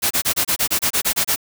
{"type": "noise bursts", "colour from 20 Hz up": "white", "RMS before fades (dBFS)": -18, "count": 12, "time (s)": [0.02, 1.361], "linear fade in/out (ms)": 20, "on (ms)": 87, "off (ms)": 27, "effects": []}